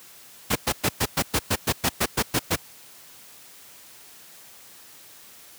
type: noise bursts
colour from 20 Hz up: pink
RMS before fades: -21 dBFS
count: 13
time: 0.5-2.561 s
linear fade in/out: 10 ms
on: 57 ms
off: 110 ms
effects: white hiss -48 dBFS RMS until 5.58 s + high-pass 80 Hz 12 dB/octave